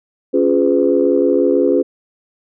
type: chord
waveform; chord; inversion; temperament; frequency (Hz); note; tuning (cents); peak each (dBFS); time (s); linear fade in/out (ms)
sine; C# dominant seventh; none; equal with one note detuned; 277.2 / 349.2 / 415.3 / 505.1; C#4 / E#4 / G#4 / B4; 0 / 0 / 0 / +39; -16; 0.33-1.83; 20
effects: tanh soft clip ceiling 0 dBFS